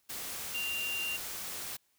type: tone in noise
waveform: sine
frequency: 2780 Hz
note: F7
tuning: 9 cents flat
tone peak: -33 dBFS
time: 0.54-1.17 s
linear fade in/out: 10 ms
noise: white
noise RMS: -40 dBFS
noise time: 0.09-1.77 s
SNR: +4 dB
effects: white hiss -73 dBFS RMS until 1.98 s